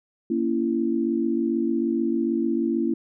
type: chord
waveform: sine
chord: A# diminished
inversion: none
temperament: just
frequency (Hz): 233.1 / 279.7 / 335.6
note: A#3 / C#4 / E4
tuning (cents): 0 / +16 / +31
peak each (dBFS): -25 / -27 / -24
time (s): 0.3-2.94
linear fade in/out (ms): 5
effects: none